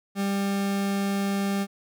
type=tone; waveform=40% pulse; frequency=198.2 Hz; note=G3; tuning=19 cents sharp; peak=-23 dBFS; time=0.15-1.67 s; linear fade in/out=50 ms; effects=none